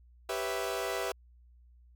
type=chord; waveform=sawtooth; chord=C# half-diminished seventh; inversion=second; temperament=equal; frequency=392 / 493.9 / 554.4 / 659.3 Hz; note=G4 / B4 / C#5 / E5; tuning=0 / 0 / 0 / 0 cents; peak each=-33 / -33 / -38 / -33 dBFS; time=0.29-1.12 s; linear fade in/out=5 ms; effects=added 60 Hz sine -56 dBFS peak until 1.95 s